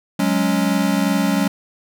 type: chord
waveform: square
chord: F# suspended second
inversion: none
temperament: equal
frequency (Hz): 185 / 207.7 / 277.2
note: F#3 / G#3 / C#4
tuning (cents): 0 / 0 / 0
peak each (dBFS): -21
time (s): 0.19-1.48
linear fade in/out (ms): 5
effects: none